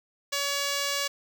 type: tone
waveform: 5% pulse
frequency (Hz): 565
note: C#5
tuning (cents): +33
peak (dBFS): -15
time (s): 0.32-1.08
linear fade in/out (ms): 10
effects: none